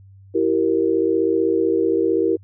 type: chord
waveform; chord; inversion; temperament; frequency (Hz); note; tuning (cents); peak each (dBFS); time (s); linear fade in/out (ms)
sine; E diminished; none; equal with one note detuned; 329.6 / 385.3 / 466.2; E4 / G4 / Bb4; 0 / -30 / 0; -20; 0.34-2.37; 20
effects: added 97 Hz sine -43 dBFS peak until 2.43 s